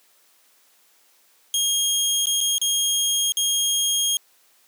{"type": "tone with dropouts", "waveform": "20% pulse", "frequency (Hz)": 3251, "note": "G#7", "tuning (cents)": -38, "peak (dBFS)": -14, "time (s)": [1.54, 4.17], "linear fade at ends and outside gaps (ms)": 1, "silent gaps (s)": [[2.257, 2.269], [2.406, 2.411], [2.582, 2.615], [3.321, 3.37]], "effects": ["white hiss -59 dBFS RMS until 4.67 s", "high-pass 300 Hz 12 dB/octave"]}